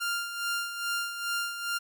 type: tone with tremolo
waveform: sawtooth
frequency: 1396.9 Hz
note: F6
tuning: in tune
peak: -24 dBFS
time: 0-1.79 s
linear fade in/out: 20 ms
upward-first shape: sine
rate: 2.4 Hz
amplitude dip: 60%
effects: none